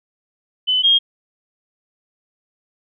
sine tone pair in turn, 3019 / 3241 Hz, F#7 / G#7, +34 / -43 cents, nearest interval minor second, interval 123 cents, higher second, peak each -14 / -10 dBFS, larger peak second, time 0.67-0.83 / 0.83-0.99 s, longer neither, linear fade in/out 20 ms, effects none

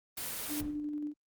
white noise, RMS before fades -38 dBFS, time 0.17-0.61 s, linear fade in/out 5 ms
sine tone with tremolo, 296.7 Hz, D4, 18 cents sharp, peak -33 dBFS, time 0.48-1.14 s, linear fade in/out 50 ms, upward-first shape square, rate 11 Hz, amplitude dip 25%
brown noise with exponential decay, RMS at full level -38 dBFS, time 0.6-0.95 s, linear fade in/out 5 ms, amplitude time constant 76 ms
effects Opus 24 kbps

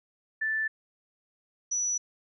sine tone pair in turn, 1760 / 5909 Hz, A6 / F#8, 0 / -3 cents, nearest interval octave + major sixth, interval 2097 cents, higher second, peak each -26 / -26 dBFS, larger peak neither, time 0.41-0.68 / 1.71-1.98 s, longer neither, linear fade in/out 10 ms, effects none

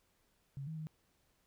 sine tone with pitch steps, 137.9 / 158.9 / 156.1 Hz, C#3 / D#3 / D#3, -9 / +37 / +6 cents, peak -40 dBFS, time 0.57-0.87 s, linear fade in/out 0 ms, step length 100 ms, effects pink hiss -75 dBFS RMS until 1.46 s

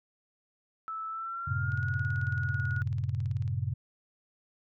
sine tone with pitch glide, 1312 to 1447.4 Hz, E6 to F#6, -9 to -39 cents, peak -34 dBFS, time 0.88-2.82 s, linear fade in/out 0 ms, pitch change +170 cents, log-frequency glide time 1.09-1.84 s
sine chord, F# diminished, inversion none, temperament just, 92.5 / 111 / 133.2 Hz, F#2 / A2 / C3, 0 / +16 / +31 cents, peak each -33 dBFS, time 1.47-3.74 s, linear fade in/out 10 ms
click train, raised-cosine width 0.2 ms, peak -36 dBFS, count 33, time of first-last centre 1.72-3.478 s, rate 18.2 Hz
effects none

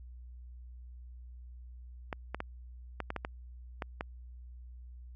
clicks, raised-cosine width 0.5 ms, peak -20 dBFS, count 9, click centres 2.128 / 2.346 / 2.404 / 3.003 / 3.104 / 3.163 / 3.249 / 3.822 / 4.009 s, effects added 61 Hz sine -46 dBFS peak until 5.15 s

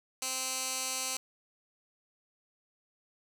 15% pulse tone with band-pass filter, 260 Hz, C4, 11 cents flat, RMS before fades -35 dBFS, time 0.22-1.17 s, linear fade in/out 2 ms, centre 7800 Hz, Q 1.2, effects none

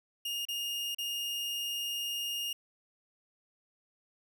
40% pulse tone with dropouts, 2840 Hz, F7, 28 cents sharp, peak -32 dBFS, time 0.25-2.53 s, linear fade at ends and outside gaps 5 ms, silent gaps 0.453-0.485 / 0.948-0.984 s, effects none

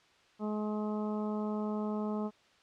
harmonic tone, 211.8 Hz, G#3, 34 cents sharp, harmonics 1 / 2 / 3 / 4 / 5 / 6, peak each -33 / -39 / -43 / -45 / -47 / -49 dBFS, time 0.39-2.31 s, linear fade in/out 50 ms, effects white hiss -64 dBFS RMS until 2.62 s + low-pass 4000 Hz 12 dB/octave

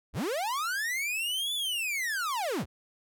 45% pulse linear two-way sweep, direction up then down, 35.54 to 3520 to 35.54 Hz, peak -29 dBFS, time 0.13-2.66 s, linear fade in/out 50 ms, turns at 1.54 s, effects none

